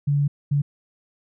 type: tone bursts at uneven times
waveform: sine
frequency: 143.4 Hz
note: D3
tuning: 41 cents flat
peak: -17 dBFS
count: 2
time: 0.07-0.28 / 0.51-0.62 s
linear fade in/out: 10 ms
effects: none